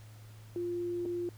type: tone with dropouts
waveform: sine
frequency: 349.2 Hz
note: F4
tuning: in tune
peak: -32 dBFS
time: 0.56-1.29 s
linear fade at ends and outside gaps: 1 ms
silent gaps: 1.054-1.059 s
effects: added 108 Hz sine -49 dBFS peak until 1.37 s + pink hiss -60 dBFS RMS until 1.37 s